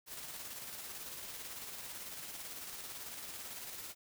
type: noise with tremolo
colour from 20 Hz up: white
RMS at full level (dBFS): -45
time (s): 0.06-3.95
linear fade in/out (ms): 50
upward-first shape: square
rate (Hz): 18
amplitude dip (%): 30
effects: none